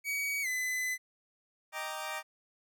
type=tone with pitch glide; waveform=45% pulse; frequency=2262 to 2015 Hz; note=C#7 to B6; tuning=+34 to +34 cents; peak=-31 dBFS; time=0.04-0.98 s; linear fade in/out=50 ms; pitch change=-200 cents; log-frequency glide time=0.42-0.47 s
type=chord; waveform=20% pulse; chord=Eb major seventh; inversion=none; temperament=equal; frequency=622.3 / 784 / 932.3 / 1174.7 Hz; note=Eb5 / G5 / Bb5 / D6; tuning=0 / 0 / 0 / 0 cents; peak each=-37 / -37 / -37 / -38 dBFS; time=1.72-2.23 s; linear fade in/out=50 ms
effects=none